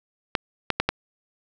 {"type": "clicks", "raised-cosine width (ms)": 0.3, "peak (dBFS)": -4, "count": 4, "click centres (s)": [0.352, 0.703, 0.8, 0.89], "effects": []}